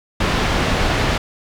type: low-pass noise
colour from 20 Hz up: pink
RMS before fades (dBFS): -18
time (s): 0.2-1.18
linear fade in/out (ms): 5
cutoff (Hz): 3700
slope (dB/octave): 12
effects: none